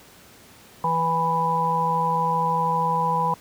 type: harmonic tone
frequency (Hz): 164.81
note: E3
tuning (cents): 0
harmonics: 1 / 3 / 5 / 6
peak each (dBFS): -28 / -30 / -27 / -21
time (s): 0.84-3.34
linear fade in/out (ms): 2
effects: pink hiss -49 dBFS RMS until 3.4 s + high-pass 80 Hz 12 dB/octave